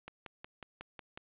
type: click train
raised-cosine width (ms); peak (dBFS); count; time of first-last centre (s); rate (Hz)
0.3; -28; 7; 0.08-1.175; 5.48
effects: resampled to 8000 Hz + 10-bit